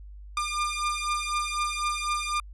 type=beating tone pair; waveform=sawtooth; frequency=1200 / 1204 Hz; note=D6 / D6; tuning=+37 / +43 cents; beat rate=4 Hz; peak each=-26 dBFS; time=0.37-2.4 s; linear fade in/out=2 ms; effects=added 50 Hz sine -41 dBFS peak until 2.53 s + resampled to 24000 Hz